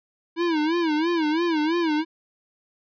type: tone with vibrato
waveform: square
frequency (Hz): 323.1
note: E4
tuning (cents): -35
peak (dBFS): -21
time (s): 0.36-2.05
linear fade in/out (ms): 50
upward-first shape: sine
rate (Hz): 3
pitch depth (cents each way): 130
effects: resampled to 11025 Hz